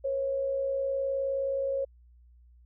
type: tone pair together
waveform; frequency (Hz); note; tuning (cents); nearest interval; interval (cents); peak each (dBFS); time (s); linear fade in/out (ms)
sine; 485.4 / 544.8; B4 / C#5; -30 / -30; major second; 200; -39 / -27; 0.04-1.85; 10
effects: added 60 Hz sine -54 dBFS peak until 2.65 s